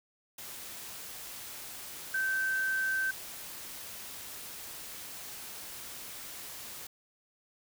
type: tone in noise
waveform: sine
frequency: 1550 Hz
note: G6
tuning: 20 cents flat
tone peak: -28 dBFS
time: 2.14-3.11 s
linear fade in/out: 5 ms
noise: white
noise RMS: -44 dBFS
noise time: 0.38-6.87 s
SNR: +13 dB
effects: none